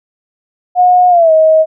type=tone with pitch glide; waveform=sine; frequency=723 to 633.1 Hz; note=F#5 to D#5; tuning=-40 to +30 cents; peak=-4 dBFS; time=0.75-1.66 s; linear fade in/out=50 ms; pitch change=-230 cents; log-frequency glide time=1.09-1.32 s; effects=none